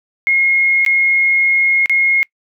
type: tone with dropouts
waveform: sine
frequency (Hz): 2153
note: C7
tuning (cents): +49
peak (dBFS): -10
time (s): 0.27-2.23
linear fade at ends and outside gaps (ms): 0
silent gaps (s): 0.85-0.863 / 1.859-1.896
effects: noise-tail reverb RT60 0.1 s tail -25 dB re dry